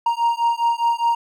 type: beating tone pair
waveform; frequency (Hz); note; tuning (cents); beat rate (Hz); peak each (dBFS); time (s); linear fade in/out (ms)
triangle; 932.3 / 937.2; A#5 / A#5; 0 / +9; 4.9; -18; 0.06-1.15; 5
effects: none